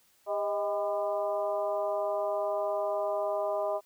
harmonic tone with a mistuned harmonic, 200.9 Hz, G3, 43 cents sharp, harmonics 2 / 3 / 4 / 5 / 6, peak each -37 / -29 / -38 / -38 / -42 dBFS, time 0.26-3.81 s, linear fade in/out 50 ms, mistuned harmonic 3, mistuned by +63 cents, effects white hiss -66 dBFS RMS until 3.85 s

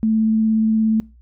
sine tone with vibrato, 220 Hz, A3, in tune, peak -14 dBFS, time 0.03-1 s, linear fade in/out 0 ms, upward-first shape sine, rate 17 Hz, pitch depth 10 cents each way, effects noise-tail reverb RT60 0.3 s tail -24 dB re dry + added 60 Hz sine -45 dBFS peak until 1.21 s

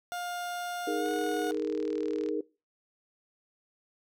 30% pulse tone with pitch glide, 707 to 727.3 Hz, F5 to F#5, +21 to -30 cents, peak -31 dBFS, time 0.12-1.51 s, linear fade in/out 0 ms, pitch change +49 cents, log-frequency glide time 0.95-1.09 s
sine chord, D# suspended fourth, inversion none, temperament just, 311.1 / 414.8 / 466.7 Hz, D#4 / G#4 / A#4, 0 / -2 / +2 cents, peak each -33 dBFS, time 0.87-2.41 s, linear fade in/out 5 ms
click train, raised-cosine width 0.2 ms, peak -30 dBFS, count 49, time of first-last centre 1.06-2.288 s, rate 39.1 Hz
effects noise-tail reverb RT60 0.3 s tail -22 dB re dry

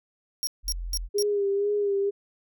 sawtooth tone bursts, 5588 Hz, F8, in tune, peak -23 dBFS, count 4, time 0.43-1.224 s, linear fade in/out 0 ms, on 41 ms, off 210 ms
sine tone, 43.14 Hz, F1, 20 cents flat, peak -30 dBFS, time 0.63-1.09 s, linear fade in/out 50 ms
sine tone with vibrato, 404.9 Hz, G#4, 44 cents flat, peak -22 dBFS, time 1.14-2.11 s, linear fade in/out 20 ms, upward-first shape sine, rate 2.1 Hz, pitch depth 40 cents each way
effects none

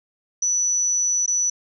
sine tone with dropouts, 5940 Hz, F#8, 6 cents sharp, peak -18 dBFS, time 0.42-1.5 s, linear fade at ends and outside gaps 5 ms, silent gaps 1.262-1.277 s, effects none

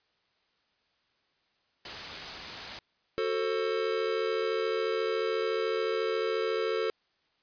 white noise, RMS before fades -38 dBFS, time 1.85-2.79 s, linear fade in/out 2 ms
square chord, F# diminished, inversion none, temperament just, 370 / 444 / 532.8 Hz, F#4 / A4 / C5, 0 / +16 / +31 cents, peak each -35 / -30 / -36 dBFS, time 3.18-6.9 s, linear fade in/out 0 ms
effects white hiss -72 dBFS RMS until 7.42 s + resampled to 11025 Hz

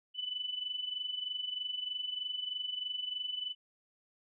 sine tone with amplitude modulation, 2992 Hz, F#7, 19 cents sharp, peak -32 dBFS, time 0.14-3.55 s, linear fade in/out 50 ms, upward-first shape sine, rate 23.2 Hz, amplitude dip 70%, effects none

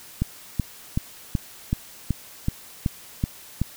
click train, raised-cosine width 5 ms, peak -9 dBFS, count 10, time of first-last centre 0.22-3.616 s, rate 2.65 Hz, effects white hiss -45 dBFS RMS until 3.76 s

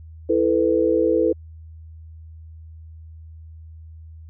sine chord, E suspended fourth, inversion none, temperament equal with one note detuned, 329.6 / 440 / 499.6 Hz, E4 / A4 / B4, 0 / 0 / +20 cents, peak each -20 dBFS, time 0.29-1.33 s, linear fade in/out 10 ms, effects added 80 Hz sine -38 dBFS peak until 4.29 s

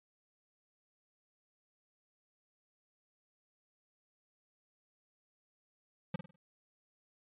square tone with echo, 174.61 Hz, F3, in tune, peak -32 dBFS, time 6.14-6.16 s, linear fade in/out 5 ms, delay 50 ms, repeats 4, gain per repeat -9 dB, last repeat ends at 6.36 s, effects resampled to 8000 Hz

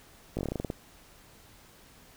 slowing click train, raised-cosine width 2 ms, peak -18 dBFS, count 11, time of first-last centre 0.37-0.702 s, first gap 18 ms, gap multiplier 1.13, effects pink hiss -56 dBFS RMS until 2.16 s

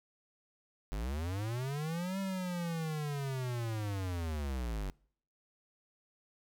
square linear two-way sweep, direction up then down, 46 to 196 to 46 Hz, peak -35 dBFS, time 0.92-4.9 s, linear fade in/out 0 ms, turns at 2.19 s, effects noise-tail reverb RT60 0.6 s tail -26 dB re dry

